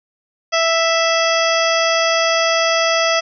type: harmonic tone with a mistuned harmonic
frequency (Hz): 659.3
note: E5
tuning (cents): 0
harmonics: 1 / 2 / 3 / 4 / 5 / 7 / 8 / 9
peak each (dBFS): -17 / -20 / -22 / -23 / -24 / -25 / -26 / -27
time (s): 0.52-3.21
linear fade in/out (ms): 20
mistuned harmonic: 7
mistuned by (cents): +58
effects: none